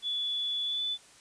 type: tone with pitch glide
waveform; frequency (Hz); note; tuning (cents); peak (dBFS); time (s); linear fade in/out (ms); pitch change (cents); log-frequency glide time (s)
sine; 3434 to 3488; A7 to A7; -43 to -16; -29; 0.02-0.98; 50; +27; 0.64-0.82
effects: white hiss -56 dBFS RMS until 1.2 s + resampled to 22050 Hz